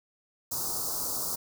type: band-stop noise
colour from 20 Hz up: white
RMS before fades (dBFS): -32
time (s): 0.51-1.36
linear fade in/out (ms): 10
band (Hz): 1300 to 4500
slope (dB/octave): 48
effects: none